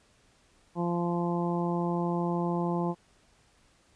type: harmonic tone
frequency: 173 Hz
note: F3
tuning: 16 cents flat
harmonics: 1 / 2 / 3 / 4 / 5 / 6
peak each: -29 / -32 / -38 / -38 / -36 / -39 dBFS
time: 0.75-2.95 s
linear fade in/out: 50 ms
effects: pink hiss -64 dBFS RMS until 3.95 s + resampled to 22050 Hz